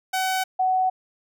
sawtooth / sine tone pair in turn, 754 / 747.1 Hz, F#5 / F#5, +32 / +17 cents, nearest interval unison, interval 15 cents, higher first, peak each -18 dBFS, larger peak neither, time 0.13-0.44 / 0.59-0.9 s, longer neither, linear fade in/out 10 ms, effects none

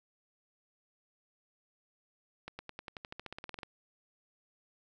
accelerating click train, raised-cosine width 0.3 ms, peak -26 dBFS, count 17, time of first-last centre 2.48-3.632 s, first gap 110 ms, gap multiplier 0.94, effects none

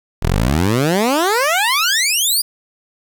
15% pulse exponential sweep, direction up, 36.66 to 4976 Hz, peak -7 dBFS, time 0.22-2.42 s, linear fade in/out 10 ms, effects 8-bit

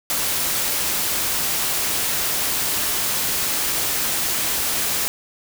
white noise, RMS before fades -22 dBFS, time 0.1-5.08 s, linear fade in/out 0 ms, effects none

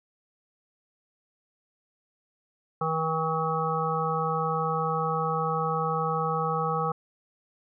harmonic tone, 160.3 Hz, E3, 48 cents flat, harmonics 1 / 3 / 5 / 7 / 8, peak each -31 / -31 / -31 / -31 / -31 dBFS, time 2.81-6.92 s, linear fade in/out 5 ms, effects none

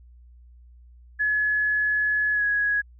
sine tone with pitch glide, 1700 to 1667.9 Hz, G#6 to G#6, +40 to +7 cents, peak -20 dBFS, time 1.19-2.82 s, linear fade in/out 20 ms, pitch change -33 cents, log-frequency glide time 2.33-2.43 s, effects added 60 Hz sine -47 dBFS peak until 2.99 s

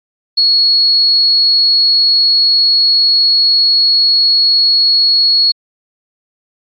sine tone, 4343 Hz, C#8, 36 cents flat, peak -7 dBFS, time 0.37-5.52 s, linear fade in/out 10 ms, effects AAC 48 kbps

